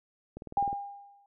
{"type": "click train", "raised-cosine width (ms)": 2, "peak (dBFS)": -28, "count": 8, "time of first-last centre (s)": [0.37, 0.729], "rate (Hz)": 19.5}
{"type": "tone with exponential decay", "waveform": "sine", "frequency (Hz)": 805, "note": "G5", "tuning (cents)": 46, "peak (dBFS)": -22, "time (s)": [0.57, 1.26], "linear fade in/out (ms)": 2, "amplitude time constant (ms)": 150}
{"effects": []}